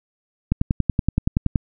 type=click train; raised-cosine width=5 ms; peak=-5 dBFS; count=12; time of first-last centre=0.52-1.558 s; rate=10.6 Hz; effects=none